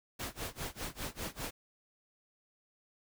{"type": "noise with tremolo", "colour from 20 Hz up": "pink", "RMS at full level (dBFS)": -38, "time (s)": [0.19, 1.51], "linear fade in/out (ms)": 10, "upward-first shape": "sine", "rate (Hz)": 5, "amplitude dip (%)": 95, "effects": []}